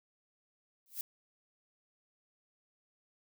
violet noise with exponential growth, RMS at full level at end -34 dBFS, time 0.86-1.01 s, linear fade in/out 1 ms, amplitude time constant 32 ms, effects none

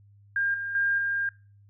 sine tone with level steps, 1606 Hz, G6, 41 cents sharp, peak -23 / -30 / -22 / -25 dBFS, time 0.36-1.29 s, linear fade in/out 2 ms, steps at 0.54 / 0.75 / 0.98 s, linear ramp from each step 2 ms, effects noise-tail reverb RT60 0.4 s tail -23 dB re dry + added 101 Hz sine -53 dBFS peak until 1.69 s

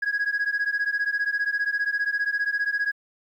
sine beating tone pair, 1650 / 1665 Hz, G#6 / G#6, -12 / +4 cents, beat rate 15 Hz, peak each -24 dBFS, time 0.02-2.92 s, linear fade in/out 10 ms, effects tanh soft clip ceiling -19 dBFS + 10-bit

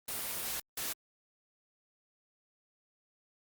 white noise bursts at uneven times, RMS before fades -37 dBFS, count 2, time 0.08-0.6 / 0.77-0.93 s, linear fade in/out 5 ms, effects Opus 32 kbps

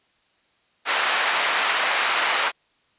white band-pass noise, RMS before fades -22 dBFS, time 0.85-2.52 s, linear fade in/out 50 ms, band 770 to 2300 Hz, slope 12 dB/octave, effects white hiss -64 dBFS RMS until 2.98 s + resampled to 8000 Hz

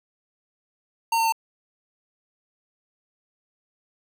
square tone with pitch steps, 915 / 907.1 / 899.3 Hz, A#5 / A#5 / A5, -32 / -47 / +38 cents, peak -20 dBFS, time 1.12-1.324 s, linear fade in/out 5 ms, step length 68 ms, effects none

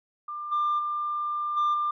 sine tone with level steps, 1194 Hz, D6, 28 cents sharp, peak -32 / -21 / -26 / -19 / -23 dBFS, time 0.28-1.91 s, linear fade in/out 5 ms, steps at 0.51 / 0.78 / 1.56 / 1.73 s, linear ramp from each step 20 ms, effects tanh soft clip ceiling -20 dBFS

